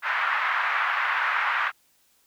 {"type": "band-pass noise", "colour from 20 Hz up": "white", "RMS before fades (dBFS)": -25, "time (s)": [0.02, 1.72], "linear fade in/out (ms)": 50, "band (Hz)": [990, 1900], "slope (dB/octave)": 24, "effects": ["white hiss -64 dBFS RMS until 2.26 s"]}